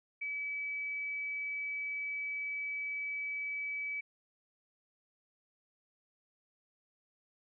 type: tone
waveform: sine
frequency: 2291 Hz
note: D7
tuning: 44 cents flat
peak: -35 dBFS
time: 0.21-4.01 s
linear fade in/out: 10 ms
effects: none